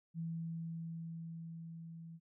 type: tone with level ramp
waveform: sine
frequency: 165 Hz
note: E3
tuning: 2 cents sharp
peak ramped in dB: -37 to -48 dBFS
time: 0.14-2.2 s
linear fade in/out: 50 ms
effects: none